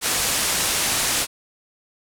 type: low-pass noise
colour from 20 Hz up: white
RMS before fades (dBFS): -22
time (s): 0.01-1.27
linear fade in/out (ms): 50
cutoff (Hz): 11000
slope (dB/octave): 24
effects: none